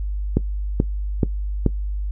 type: click train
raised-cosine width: 3 ms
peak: -3 dBFS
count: 4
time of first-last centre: 0.37-1.663 s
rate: 2.32 Hz
effects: noise-tail reverb RT60 0.1 s tail -18 dB re dry + added 50 Hz sine -22 dBFS peak until 2.11 s